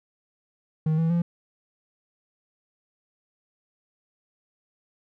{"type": "tone with pitch steps", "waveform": "triangle", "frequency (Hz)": [157.1, 163.4, 171.2], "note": ["D#3", "E3", "F3"], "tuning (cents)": [17, -15, -34], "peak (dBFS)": -18, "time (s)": [0.86, 1.22], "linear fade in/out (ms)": 5, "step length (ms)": 120, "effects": []}